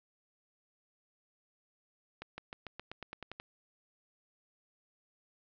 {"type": "accelerating click train", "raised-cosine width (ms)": 0.3, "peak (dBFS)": -26, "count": 11, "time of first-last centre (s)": [2.22, 3.399], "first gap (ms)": 160, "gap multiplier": 0.93, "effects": ["low-pass 5000 Hz 12 dB/octave"]}